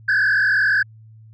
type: tone with frequency modulation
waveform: sine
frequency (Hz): 1612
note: G6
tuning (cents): +48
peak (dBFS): -12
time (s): 0.08-0.83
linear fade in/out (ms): 10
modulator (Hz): 42.8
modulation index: 2.4
effects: tanh soft clip ceiling -13 dBFS + added 110 Hz sine -42 dBFS peak until 1.33 s